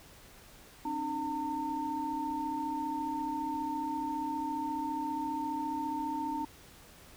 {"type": "tone cluster", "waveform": "sine", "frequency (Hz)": [268.7, 303.4, 908], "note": ["C4", "D#4", "A#5"], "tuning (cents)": [46, -44, -46], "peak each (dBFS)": [-40, -37, -34], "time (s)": [0.85, 6.45], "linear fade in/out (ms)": 5, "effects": ["pink hiss -55 dBFS RMS until 7.16 s"]}